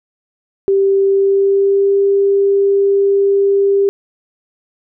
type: tone with pitch glide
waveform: sine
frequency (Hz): 391.7 to 396.9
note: G4 to G4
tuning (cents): -1 to +22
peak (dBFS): -9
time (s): 0.68-3.89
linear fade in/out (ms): 0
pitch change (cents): +23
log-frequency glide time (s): 1.05-1.96
effects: none